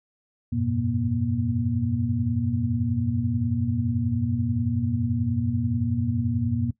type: tone cluster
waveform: sine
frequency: 90.6 / 101.9 / 120.2 / 238.1 Hz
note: F#2 / G#2 / B2 / A#3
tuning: -36 / -32 / -46 / +37 cents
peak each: -30 / -29 / -27 / -26 dBFS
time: 0.52-6.71 s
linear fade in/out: 10 ms
effects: noise-tail reverb RT60 0.1 s tail -19 dB re dry